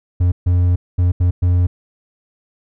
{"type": "tone bursts at uneven times", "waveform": "triangle", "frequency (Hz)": 88.8, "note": "F2", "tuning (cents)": 29, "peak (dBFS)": -9, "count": 5, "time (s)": [[0.2, 0.32], [0.46, 0.76], [0.98, 1.12], [1.2, 1.31], [1.42, 1.67]], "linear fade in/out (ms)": 10, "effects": []}